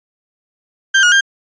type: tone with pitch steps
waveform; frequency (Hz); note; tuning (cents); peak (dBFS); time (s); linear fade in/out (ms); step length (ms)
35% pulse; 1577 / 1443 / 1596; G6 / F#6 / G6; +10 / -44 / +31; -6; 0.94-1.21; 10; 90
effects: resampled to 16000 Hz